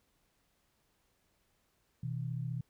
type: tone pair together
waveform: sine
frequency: 125.03 / 160 Hz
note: B2 / D#3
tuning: +22 / +49 cents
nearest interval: major third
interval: 427 cents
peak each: -36 / -39 dBFS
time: 2.03-2.61 s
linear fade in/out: 5 ms
effects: pink hiss -75 dBFS RMS until 2.69 s